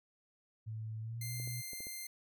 sine tone with pitch glide, 110 to 122.76 Hz, A2 to B2, 0 to -10 cents, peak -39 dBFS, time 0.66-1.62 s, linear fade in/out 20 ms, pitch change +190 cents, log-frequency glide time 1.01-1.34 s
5% pulse tone, 2093 Hz, C7, in tune, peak -32 dBFS, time 1.21-2.07 s, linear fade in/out 5 ms
clicks, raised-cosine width 2 ms, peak -38 dBFS, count 5, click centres 1.4 / 1.475 / 1.733 / 1.805 / 1.869 s
effects none

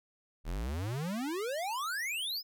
square exponential sweep, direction up, 36.71 to 5274 Hz, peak -34 dBFS, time 0.44-2.43 s, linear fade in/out 50 ms, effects none

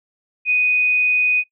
sine tone, 2489 Hz, D#7, in tune, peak -14 dBFS, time 0.45-1.44 s, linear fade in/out 50 ms, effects noise-tail reverb RT60 0.1 s tail -18 dB re dry

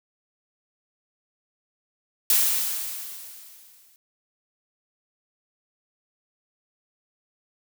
blue noise with exponential decay, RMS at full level -18 dBFS, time 2.3-3.96 s, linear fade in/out 1 ms, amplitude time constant 360 ms, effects none

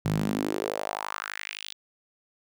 sawtooth tone with high-pass filter sweep, 51.7 Hz, G#1, 7 cents flat, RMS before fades -31 dBFS, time 0.05-1.73 s, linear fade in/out 0 ms, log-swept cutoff 130 to 3700 Hz, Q 3.4, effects none

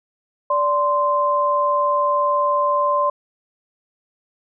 sine tone pair together, 582.6 / 1041 Hz, D5 / C6, -14 / -9 cents, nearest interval minor seventh, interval 1005 cents, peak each -20 / -17 dBFS, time 0.5-3.1 s, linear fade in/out 5 ms, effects none

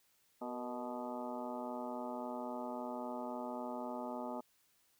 harmonic tone with a mistuned harmonic, 123.7 Hz, B2, 3 cents sharp, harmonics 2 / 3 / 4 / 5 / 6 / 7 / 8 / 9 / 10, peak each -44 / -50 / -50 / -45 / -52 / -46 / -54 / -57 / -52 dBFS, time 0.41-4.41 s, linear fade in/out 10 ms, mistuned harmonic 4, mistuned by -79 cents, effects white hiss -73 dBFS RMS until 4.99 s

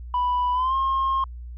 sine tone with pitch glide, 987.8 to 1071 Hz, B5 to C6, 0 to +40 cents, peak -18 dBFS, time 0.14-1.24 s, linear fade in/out 2 ms, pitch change +140 cents, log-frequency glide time 0.53-0.75 s, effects tanh soft clip ceiling -18 dBFS + added 60 Hz sine -34 dBFS peak until 1.57 s

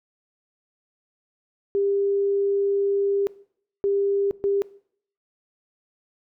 sine tone bursts at uneven times, 398.9 Hz, G4, 30 cents sharp, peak -19 dBFS, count 3, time 1.75-3.27 / 3.84-4.31 / 4.44-4.62 s, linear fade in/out 0 ms, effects noise-tail reverb RT60 0.6 s tail -20 dB re dry

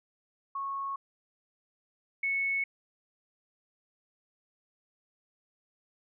sine tone pair in turn, 1100 / 2206 Hz, C#6 / C#7, -14 / -9 cents, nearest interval octave, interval 1205 cents, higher second, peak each -32 / -27 dBFS, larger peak second, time 0.55-0.96 / 2.23-2.64 s, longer neither, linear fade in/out 5 ms, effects none

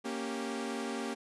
sawtooth chord, G diminished, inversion first, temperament equal, 233.1 / 277.2 / 392 Hz, Bb3 / Db4 / G4, 0 / 0 / 0 cents, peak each -34 / -36 / -36 dBFS, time 0.04-1.15 s, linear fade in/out 20 ms, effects resampled to 24000 Hz

